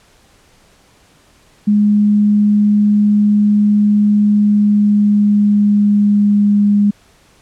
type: tone with pitch glide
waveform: sine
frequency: 207.7 to 204.7 Hz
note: G#3 to G#3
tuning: 0 to -25 cents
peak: -8 dBFS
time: 1.67-6.91 s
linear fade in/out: 10 ms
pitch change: -25 cents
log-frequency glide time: 4.27-6.77 s
effects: pink hiss -50 dBFS RMS until 7.41 s + low-pass 10000 Hz 12 dB/octave